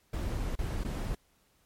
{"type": "noise with dropouts", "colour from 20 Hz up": "brown", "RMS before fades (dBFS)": -33, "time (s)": [0.13, 1.15], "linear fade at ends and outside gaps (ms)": 5, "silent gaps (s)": [[0.555, 0.588], [0.838, 0.847]], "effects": ["pink hiss -69 dBFS RMS until 1.65 s", "MP3 64 kbps"]}